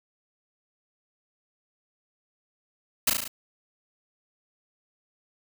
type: noise with echo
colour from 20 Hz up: white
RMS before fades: -21 dBFS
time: 3.07-3.1 s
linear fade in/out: 5 ms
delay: 36 ms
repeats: 5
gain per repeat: -3 dB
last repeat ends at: 3.28 s
effects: none